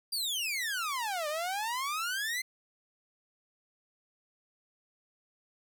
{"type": "exponential two-way sweep", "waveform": "sawtooth", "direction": "down then up", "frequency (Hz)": [4832, 586, 2098], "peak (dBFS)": -28, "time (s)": [0.12, 2.42], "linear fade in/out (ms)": 10, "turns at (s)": 1.28, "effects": []}